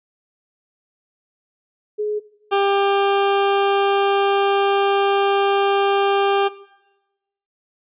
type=tone pair in turn; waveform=sine / 20% pulse; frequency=421.1 / 397.5 Hz; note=G#4 / G4; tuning=+24 / +24 cents; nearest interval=minor second; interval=100 cents; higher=first; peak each=-19 / -10 dBFS; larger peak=second; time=1.98-2.2 / 2.51-6.49 s; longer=second; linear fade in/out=20 ms; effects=noise-tail reverb RT60 1.0 s tail -19 dB re dry + resampled to 8000 Hz